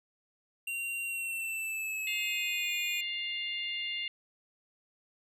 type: tone with pitch glide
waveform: square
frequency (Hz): 2759 to 2458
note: F7 to D#7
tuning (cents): -22 to -22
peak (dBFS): -34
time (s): 0.67-3.01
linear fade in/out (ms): 5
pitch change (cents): -200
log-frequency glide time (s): 1.05-2.74
type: harmonic tone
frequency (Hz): 702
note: F5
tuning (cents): +9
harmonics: 3 / 4 / 5 / 6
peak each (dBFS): -38 / -35 / -43 / -49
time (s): 2.07-4.08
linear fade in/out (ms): 2
effects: none